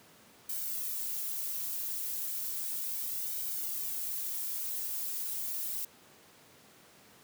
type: noise with flanger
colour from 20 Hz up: violet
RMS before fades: -36 dBFS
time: 0.49-5.85 s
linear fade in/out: 5 ms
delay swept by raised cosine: 1.3 to 3.3 ms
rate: 0.34 Hz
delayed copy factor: +0.8
effects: pink hiss -58 dBFS RMS until 7.23 s + high-pass 150 Hz 12 dB/octave